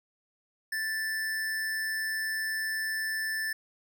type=tone with amplitude modulation; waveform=square; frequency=1760 Hz; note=A6; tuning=in tune; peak=-29 dBFS; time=0.72-3.53 s; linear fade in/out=5 ms; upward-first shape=sine; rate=188 Hz; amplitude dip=30%; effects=none